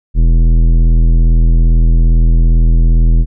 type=tone with tanh clipping; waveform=sine; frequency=41.2 Hz; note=E1; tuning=in tune; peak=-7 dBFS; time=0.14-3.26 s; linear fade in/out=50 ms; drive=13 dB; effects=none